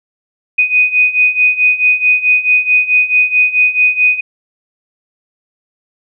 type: beating tone pair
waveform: sine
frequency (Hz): 2489 / 2493.6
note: D#7 / D#7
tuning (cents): 0 / +3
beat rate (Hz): 4.6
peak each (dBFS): -13 / -10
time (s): 0.58-4.21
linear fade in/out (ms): 10
effects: none